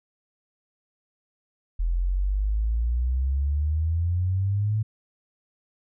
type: exponential sweep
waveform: sine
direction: up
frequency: 41.2 to 110 Hz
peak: -21 dBFS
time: 1.79-4.83 s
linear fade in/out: 10 ms
effects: none